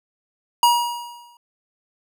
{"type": "tone with exponential decay", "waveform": "square", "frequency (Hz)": 955, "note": "A#5", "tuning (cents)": 42, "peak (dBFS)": -11, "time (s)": [0.63, 1.37], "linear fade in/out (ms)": 2, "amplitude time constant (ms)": 160, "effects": []}